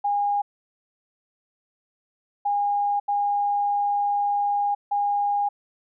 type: tone bursts at uneven times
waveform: sine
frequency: 815 Hz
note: G#5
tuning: 33 cents flat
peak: -20 dBFS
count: 4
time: 0.04-0.42 / 2.45-3 / 3.08-4.75 / 4.91-5.49 s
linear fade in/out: 10 ms
effects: none